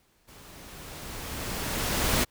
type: noise with level ramp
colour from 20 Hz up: pink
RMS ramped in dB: -51 to -23 dBFS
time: 0.27-2.25 s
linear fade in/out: 20 ms
effects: pink hiss -66 dBFS RMS until 2.3 s